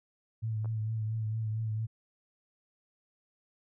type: tone with vibrato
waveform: sine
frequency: 110 Hz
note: A2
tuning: in tune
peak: -30 dBFS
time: 0.42-1.87 s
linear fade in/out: 20 ms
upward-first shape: triangle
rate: 4.4 Hz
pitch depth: 42 cents each way
type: clicks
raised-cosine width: 1 ms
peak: -35 dBFS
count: 2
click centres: 0.646 / 0.657 s
effects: none